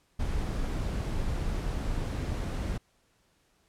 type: noise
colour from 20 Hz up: brown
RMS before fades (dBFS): -31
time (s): 0.19-2.78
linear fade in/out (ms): 10
effects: pink hiss -69 dBFS RMS until 3.68 s + low-pass 11000 Hz 12 dB/octave